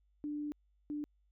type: tone bursts at uneven times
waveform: sine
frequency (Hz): 295.7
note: D4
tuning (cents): +12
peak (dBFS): -36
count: 2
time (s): 0.24-0.52 / 0.9-1.04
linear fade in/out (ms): 0
effects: added 50 Hz sine -69 dBFS peak until 1.31 s